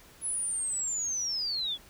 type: linear sweep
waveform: sine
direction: down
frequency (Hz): 10420 to 3291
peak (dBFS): -29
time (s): 0.21-1.78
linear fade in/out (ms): 50
effects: pink hiss -55 dBFS RMS until 1.89 s